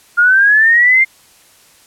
sine linear sweep, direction up, 1400 to 2121 Hz, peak -6 dBFS, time 0.17-1.05 s, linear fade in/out 20 ms, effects white hiss -47 dBFS RMS until 1.86 s + low-pass 12000 Hz 12 dB/octave

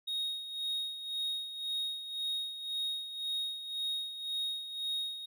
triangle tone with tremolo, 3743 Hz, A#7, 6 cents sharp, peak -30 dBFS, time 0.07-5.26 s, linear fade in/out 10 ms, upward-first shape sine, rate 1.9 Hz, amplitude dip 65%, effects none

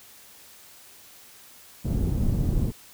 pink low-pass noise, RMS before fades -24 dBFS, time 1.84-2.72 s, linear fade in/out 20 ms, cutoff 220 Hz, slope 12 dB/octave, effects white hiss -50 dBFS RMS until 2.93 s

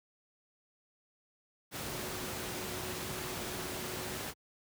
sine tone in noise, 367.4 Hz, F#4, 12 cents flat, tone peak -46 dBFS, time 1.86-4.2 s, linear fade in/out 50 ms, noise pink, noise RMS -39 dBFS, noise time 1.71-4.34 s, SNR -10 dB, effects high-pass 80 Hz 12 dB/octave

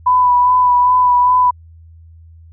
sine tone with vibrato, 992 Hz, B5, 7 cents sharp, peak -8 dBFS, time 0.06-1.51 s, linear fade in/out 10 ms, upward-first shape sine, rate 2.5 Hz, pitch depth 20 cents each way, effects added 82 Hz sine -38 dBFS peak until 2.52 s

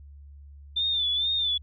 sine tone with vibrato, 3550 Hz, A7, 15 cents sharp, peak -23 dBFS, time 0.76-1.58 s, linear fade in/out 10 ms, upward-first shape sine, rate 2.2 Hz, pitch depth 71 cents each way, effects added 71 Hz sine -44 dBFS peak until 1.62 s

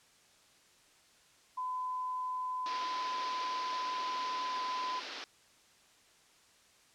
sine tone, 1011 Hz, B5, 40 cents sharp, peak -34 dBFS, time 1.57-5 s, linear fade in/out 10 ms
white band-pass noise, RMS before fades -44 dBFS, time 2.66-5.24 s, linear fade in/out 0 ms, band 250 to 5300 Hz, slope 48 dB/octave
effects white hiss -64 dBFS RMS until 6.94 s + low-pass 8000 Hz 12 dB/octave

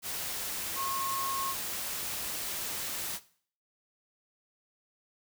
sine tone in noise, 1083 Hz, C#6, 41 cents flat, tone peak -32 dBFS, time 0.75-1.55 s, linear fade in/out 50 ms, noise white, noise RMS -36 dBFS, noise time 0.02-3.2 s, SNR +1 dB, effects noise-tail reverb RT60 0.5 s tail -17 dB re dry

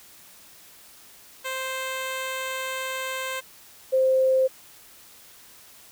10% pulse / sine tone pair in turn, 523.3 / 523.3 Hz, C5 / C5, 0 / 0 cents, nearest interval unison, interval 0 cents, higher neither, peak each -20 / -17 dBFS, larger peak second, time 1.44-3.41 / 3.92-4.48 s, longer first, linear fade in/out 20 ms, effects white hiss -50 dBFS RMS until 5.91 s

